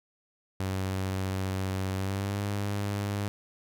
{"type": "tone with pitch glide", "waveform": "sawtooth", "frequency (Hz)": [95.1, 101.34], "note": ["F#2", "G#2"], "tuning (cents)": [48, -42], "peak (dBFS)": -25, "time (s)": [0.6, 3.28], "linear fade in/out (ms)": 0, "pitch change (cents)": 110, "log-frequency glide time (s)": [1.95, 2.39], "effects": []}